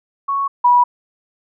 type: tone pair in turn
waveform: sine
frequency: 1108.7 / 975.2 Hz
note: C#6 / B5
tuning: 0 / -22 cents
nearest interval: major second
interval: 222 cents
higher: first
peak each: -16 / -8 dBFS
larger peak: second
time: 0.28-0.48 / 0.64-0.84 s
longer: neither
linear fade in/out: 10 ms
effects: none